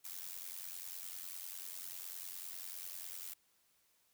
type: noise with amplitude modulation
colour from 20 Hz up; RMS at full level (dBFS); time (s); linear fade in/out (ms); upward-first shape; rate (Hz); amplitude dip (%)
blue; -43; 0.04-3.34; 10; sine; 90; 85
effects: white hiss -74 dBFS RMS until 4.13 s